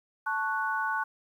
sine chord, F# minor, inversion first, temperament equal, 880 / 1108.7 / 1480 Hz, A5 / C#6 / F#6, 0 / 0 / 0 cents, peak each -32 / -33 / -30 dBFS, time 0.26-1.04 s, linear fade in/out 10 ms, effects 10-bit

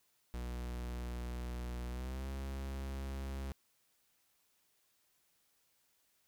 45% pulse tone with pitch glide, 60.6 to 67.24 Hz, B1 to C2, -32 to +48 cents, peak -39 dBFS, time 0.34-3.52 s, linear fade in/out 0 ms, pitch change +180 cents, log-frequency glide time 1.87-2.3 s, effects white hiss -75 dBFS RMS until 6.27 s

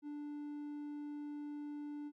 triangle tone, 293.7 Hz, D4, in tune, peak -40 dBFS, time 0.02-2.12 s, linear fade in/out 50 ms, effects none

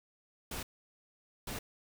pink noise bursts at uneven times, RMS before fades -40 dBFS, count 2, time 0.51-0.63 / 1.47-1.59 s, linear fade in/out 5 ms, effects none

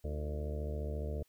harmonic tone with a mistuned harmonic, 74.5 Hz, D2, 25 cents sharp, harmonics 1 / 2 / 3 / 4 / 5 / 6 / 7 / 8 / 9, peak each -36 / -45 / -48 / -51 / -52 / -45 / -51 / -47 / -55 dBFS, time 0.04-1.23 s, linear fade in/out 5 ms, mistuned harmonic 4, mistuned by +99 cents, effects white hiss -73 dBFS RMS until 1.28 s

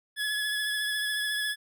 25% pulse tone with vibrato, 1700 Hz, G#6, 40 cents sharp, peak -24 dBFS, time 0.16-1.56 s, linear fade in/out 50 ms, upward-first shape triangle, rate 14 Hz, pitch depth 28 cents each way, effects none

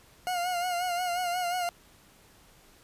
40% pulse tone with vibrato, 713 Hz, F5, 36 cents sharp, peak -27 dBFS, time 0.27-1.69 s, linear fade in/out 0 ms, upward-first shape sine, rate 5.6 Hz, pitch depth 51 cents each way, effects pink hiss -58 dBFS RMS until 2.83 s + resampled to 32000 Hz

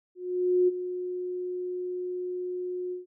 sine tone with ADSR envelope, 361.6 Hz, F#4, 40 cents flat, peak -18 dBFS, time 0.15-3.06 s, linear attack 530 ms, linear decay 23 ms, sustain -12 dB, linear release 140 ms, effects none

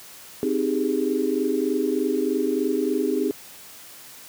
sine chord, Ab major seventh, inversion first, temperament equal, 261.6 / 311.1 / 392 / 415.3 Hz, C4 / Eb4 / G4 / Ab4, 0 / 0 / 0 / 0 cents, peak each -26 dBFS, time 0.43-3.31 s, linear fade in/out 0 ms, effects white hiss -44 dBFS RMS until 4.28 s + high-pass 80 Hz 12 dB/octave

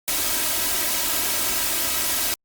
white noise with comb filter, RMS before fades -23 dBFS, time 0.08-2.34 s, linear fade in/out 0 ms, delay 3.1 ms, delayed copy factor +0.7, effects Opus 48 kbps

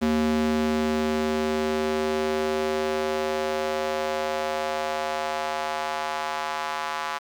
square tone with high-pass filter sweep, 77.2 Hz, D#2, 13 cents flat, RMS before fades -26 dBFS, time 0.01-7.19 s, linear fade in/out 20 ms, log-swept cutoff 230 to 1000 Hz, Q 2.1, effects low-pass 6000 Hz 12 dB/octave + 8-bit

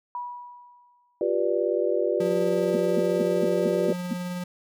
sine tone with exponential decay, 974 Hz, B5, 24 cents flat, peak -28 dBFS, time 0.15-1.21 s, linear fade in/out 1 ms, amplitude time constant 230 ms
sine chord, G dominant seventh, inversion third, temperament just, 352.8 / 392 / 490 / 588 Hz, F4 / G4 / B4 / D5, +18 / 0 / -14 / +2 cents, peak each -27 dBFS, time 1.21-3.93 s, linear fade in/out 2 ms
square tone with tremolo, 178.6 Hz, F3, 39 cents sharp, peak -29 dBFS, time 2.2-4.44 s, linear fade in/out 5 ms, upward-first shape triangle, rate 19 Hz, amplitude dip 25%
sine tone bursts, 230 Hz, A#3, 23 cents flat, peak -23 dBFS, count 7, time 2.74-4.136 s, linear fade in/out 5 ms, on 28 ms, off 200 ms
effects none

